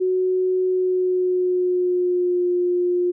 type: tone with pitch glide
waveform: sine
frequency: 370 to 355.7 Hz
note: F#4 to F4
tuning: 0 to +32 cents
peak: -17 dBFS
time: 0-3.12 s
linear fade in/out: 20 ms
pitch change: -68 cents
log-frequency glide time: 0.66-2.47 s
effects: none